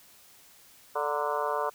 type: harmonic tone with a mistuned harmonic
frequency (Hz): 146.83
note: D3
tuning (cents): 0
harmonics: 3 / 4 / 5 / 6 / 7 / 8 / 9 / 10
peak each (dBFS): -34 / -33 / -36 / -35 / -33 / -35 / -41 / -41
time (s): 0.95-1.7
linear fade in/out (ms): 10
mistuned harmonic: 6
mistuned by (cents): +89
effects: white hiss -56 dBFS RMS until 1.74 s